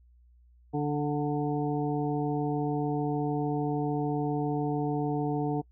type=harmonic tone with a mistuned harmonic; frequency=146.83 Hz; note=D3; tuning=in tune; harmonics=1 / 2 / 3 / 5 / 6; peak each=-31 / -30 / -33 / -35 / -41 dBFS; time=0.73-5.62 s; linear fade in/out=20 ms; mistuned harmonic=6; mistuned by=+30 cents; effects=noise-tail reverb RT60 0.1 s tail -24 dB re dry + added 60 Hz sine -56 dBFS peak until 5.71 s